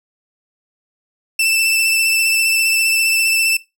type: tone with vibrato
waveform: sawtooth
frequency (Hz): 2657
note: E7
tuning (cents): +13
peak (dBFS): -10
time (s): 1.39-3.57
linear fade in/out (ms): 5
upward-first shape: sine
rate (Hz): 15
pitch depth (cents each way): 22
effects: noise-tail reverb RT60 0.2 s tail -17 dB re dry